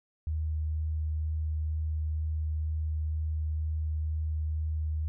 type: tone with vibrato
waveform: sine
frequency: 77.78 Hz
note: D#2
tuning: in tune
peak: -28 dBFS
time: 0.27-5.08 s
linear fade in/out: 0 ms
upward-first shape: sine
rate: 2.1 Hz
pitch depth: 8 cents each way
effects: none